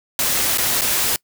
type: noise with dropouts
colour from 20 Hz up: white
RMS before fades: -19 dBFS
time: 0.19-1.16 s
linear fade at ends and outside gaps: 1 ms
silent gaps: 0.574-0.582 / 0.81-0.817 s
effects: noise-tail reverb RT60 0.1 s tail -24 dB re dry